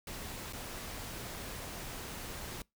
pink noise with dropouts, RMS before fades -43 dBFS, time 0.07-2.62 s, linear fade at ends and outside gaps 2 ms, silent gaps 0.526-0.532 s, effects noise-tail reverb RT60 0.2 s tail -24 dB re dry

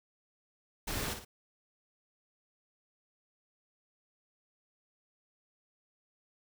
pink noise with echo, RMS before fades -36 dBFS, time 0.87-1.14 s, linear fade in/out 10 ms, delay 55 ms, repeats 2, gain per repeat -7 dB, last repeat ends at 1.25 s, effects none

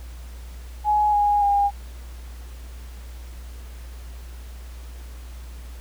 sine tone with pitch steps, 840 / 824.1 / 808.6 Hz, G#5 / G#5 / G#5, +19 / -14 / -46 cents, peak -16 dBFS, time 0.84-1.71 s, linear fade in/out 50 ms, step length 290 ms, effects added 60 Hz sine -35 dBFS peak until 5.8 s + pink hiss -49 dBFS RMS until 5.8 s

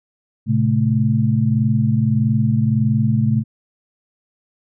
sine tone cluster, 112.9 / 134.5 / 217.3 Hz, A2 / C3 / A3, +45 / +48 / -21 cents, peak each -18 dBFS, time 0.46-3.44 s, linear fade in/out 50 ms, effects none

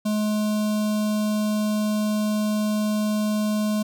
square tone with notch filter, 212 Hz, G#3, 36 cents sharp, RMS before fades -23 dBFS, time 0.05-3.83 s, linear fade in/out 10 ms, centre 1900 Hz, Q 1.1, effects none

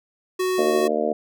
square tone, 370 Hz, F#4, in tune, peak -21 dBFS, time 0.39-0.88 s, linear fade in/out 10 ms
harmonic tone, 76.5 Hz, D#2, 29 cents flat, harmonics 3 / 4 / 5 / 6 / 7 / 8 / 9, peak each -29 / -30 / -30 / -25 / -30 / -25 / -28 dBFS, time 0.58-1.13 s, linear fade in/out 5 ms
effects none

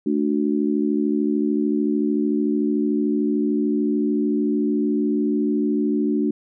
sine chord, D major, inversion second, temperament just, 220.2 / 293.7 / 367.1 Hz, A3 / D4 / F#4, +2 / 0 / -14 cents, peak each -22 / -21 / -25 dBFS, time 0.06-6.31 s, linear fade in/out 5 ms, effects none

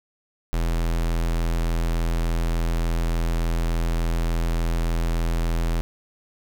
square tone, 41.72 Hz, E1, 22 cents sharp, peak -21 dBFS, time 0.53-5.81 s, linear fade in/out 0 ms, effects 9-bit

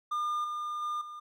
triangle tone with level steps, 1207 Hz, D6, 47 cents sharp, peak -27 / -31 / -29 / -39 dBFS, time 0.11-1.2 s, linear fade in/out 10 ms, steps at 0.44 / 0.82 / 1.01 s, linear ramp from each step 5 ms, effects none

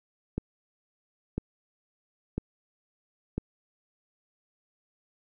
click train, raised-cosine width 3 ms, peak -16 dBFS, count 4, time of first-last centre 0.38-3.38 s, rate 1 Hz, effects none

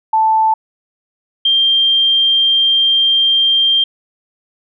sine tone pair in turn, 880 / 3180 Hz, A5 / G7, 0 / +24 cents, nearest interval octave + minor seventh, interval 2224 cents, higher second, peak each -9 dBFS, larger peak neither, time 0.13-0.54 / 1.45-3.84 s, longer second, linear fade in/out 5 ms, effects none

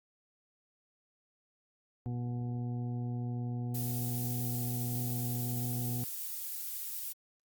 harmonic tone, 121.3 Hz, B2, 31 cents flat, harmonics 1 / 2 / 3 / 4 / 6 / 7, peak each -34 / -40 / -51 / -54 / -52 / -62 dBFS, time 2.06-6.04 s, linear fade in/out 0 ms
violet noise, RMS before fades -39 dBFS, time 3.74-7.13 s, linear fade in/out 10 ms
effects Opus 48 kbps

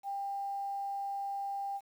sine tone, 795 Hz, G5, 24 cents sharp, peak -34 dBFS, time 0.03-1.81 s, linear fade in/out 50 ms, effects 10-bit

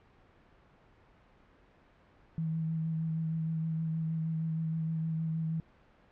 sine tone with vibrato, 161 Hz, E3, 41 cents flat, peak -30 dBFS, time 2.38-5.6 s, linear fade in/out 0 ms, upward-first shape sine, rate 6.4 Hz, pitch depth 18 cents each way, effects pink hiss -62 dBFS RMS until 6.11 s + low-pass 2000 Hz 12 dB/octave

